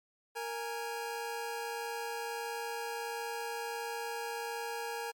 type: tone pair together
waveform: 25% pulse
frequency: 465.3 / 829.1 Hz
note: A#4 / G#5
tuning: -3 / -3 cents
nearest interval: minor seventh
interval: 1000 cents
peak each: -35 / -36 dBFS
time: 0.35-5.12 s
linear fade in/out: 20 ms
effects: MP3 96 kbps